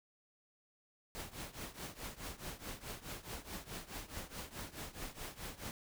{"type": "noise with tremolo", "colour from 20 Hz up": "pink", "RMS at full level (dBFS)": -43, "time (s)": [1.15, 5.71], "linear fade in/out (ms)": 0, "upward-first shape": "triangle", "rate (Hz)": 4.7, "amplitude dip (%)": 90, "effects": []}